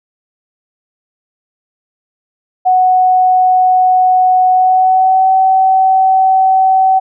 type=tone with pitch glide; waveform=sine; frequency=740 to 760.4 Hz; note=F#5 to F#5; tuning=0 to +47 cents; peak=-6 dBFS; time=2.65-7 s; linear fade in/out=20 ms; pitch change=+47 cents; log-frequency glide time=4.52-5.3 s; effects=none